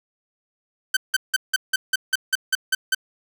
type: tone bursts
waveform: sawtooth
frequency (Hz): 1539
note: G6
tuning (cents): -32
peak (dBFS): -13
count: 11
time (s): 0.94-2.948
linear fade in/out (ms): 5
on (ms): 28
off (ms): 170
effects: none